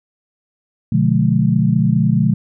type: chord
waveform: sine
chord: B diminished seventh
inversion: none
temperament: just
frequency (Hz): 123.47 / 148.16 / 177.8 / 213.4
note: B2 / D3 / F3 / Ab3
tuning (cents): 0 / +16 / +31 / +47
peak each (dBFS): -17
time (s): 0.92-2.34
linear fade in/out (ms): 5
effects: none